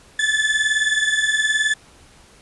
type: beating tone pair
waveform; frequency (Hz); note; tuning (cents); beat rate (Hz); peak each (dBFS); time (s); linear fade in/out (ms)
35% pulse; 1725 / 1744; A6 / A6; -35 / -16; 19; -18; 0.19-1.74; 5
effects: pink hiss -49 dBFS RMS until 2.41 s + resampled to 24000 Hz